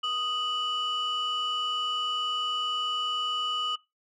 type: tone pair together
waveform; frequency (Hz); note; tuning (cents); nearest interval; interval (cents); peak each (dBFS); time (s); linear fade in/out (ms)
sine; 1244.5 / 2960; D#6 / F#7; 0 / 0; octave + minor third; 1500; -29 / -27; 0.03-3.76; 10
effects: noise-tail reverb RT60 0.2 s tail -19 dB re dry + tanh soft clip ceiling -23 dBFS